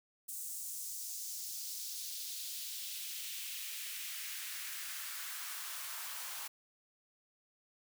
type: noise with high-pass filter sweep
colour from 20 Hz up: white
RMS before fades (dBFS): -43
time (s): 0.28-6.48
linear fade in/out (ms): 10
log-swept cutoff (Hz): 8200 to 910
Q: 1.6
effects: none